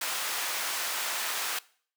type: high-pass noise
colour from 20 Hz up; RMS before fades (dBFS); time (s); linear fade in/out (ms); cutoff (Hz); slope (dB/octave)
pink; -32; 0.01-1.59; 5; 1000; 12
effects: noise-tail reverb RT60 0.5 s tail -21 dB re dry